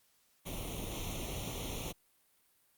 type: noise with comb filter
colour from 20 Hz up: pink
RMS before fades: -40 dBFS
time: 0.45-1.93 s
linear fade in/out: 20 ms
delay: 0.31 ms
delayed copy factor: +0.85
effects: white hiss -71 dBFS RMS until 2.77 s + Opus 48 kbps